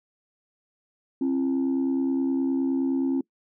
sine tone pair together, 267.7 / 337.3 Hz, C4 / E4, +40 / +40 cents, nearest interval major third, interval 400 cents, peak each -21 / -27 dBFS, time 1.21-3.21 s, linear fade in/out 5 ms, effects noise-tail reverb RT60 0.1 s tail -23 dB re dry + tanh soft clip ceiling -18 dBFS

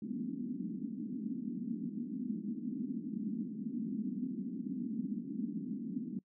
white band-pass noise, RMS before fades -39 dBFS, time 0.02-6.19 s, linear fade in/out 5 ms, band 190 to 270 Hz, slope 48 dB/octave, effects noise-tail reverb RT60 0.1 s tail -23 dB re dry

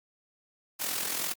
white noise with amplitude modulation, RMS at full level -29 dBFS, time 0.79-1.34 s, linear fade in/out 20 ms, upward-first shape sine, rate 42.4 Hz, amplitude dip 65%, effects high-pass 150 Hz 12 dB/octave + Opus 48 kbps

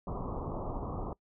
pink low-pass noise, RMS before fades -37 dBFS, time 0.07-1.13 s, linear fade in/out 2 ms, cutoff 1200 Hz, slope 96 dB/octave, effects noise-tail reverb RT60 0.1 s tail -22 dB re dry

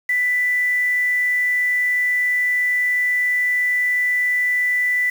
sine tone with quantisation, 1983 Hz, B6, 7 cents sharp, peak -16 dBFS, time 0.09-5.1 s, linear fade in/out 5 ms, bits 6, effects none

